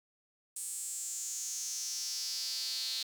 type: tone with high-pass filter sweep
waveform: square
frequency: 120 Hz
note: B2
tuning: 49 cents flat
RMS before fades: -38 dBFS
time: 0.56-3.03 s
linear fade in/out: 5 ms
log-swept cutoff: 8600 to 4100 Hz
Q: 5.4
effects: none